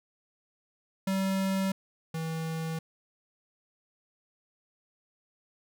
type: tone pair in turn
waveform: square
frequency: 192.3 / 161.7 Hz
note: G3 / E3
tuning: -33 / -33 cents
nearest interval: minor third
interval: 300 cents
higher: first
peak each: -27 / -32 dBFS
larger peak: first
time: 1.07-1.72 / 2.14-2.79 s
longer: neither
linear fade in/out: 5 ms
effects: none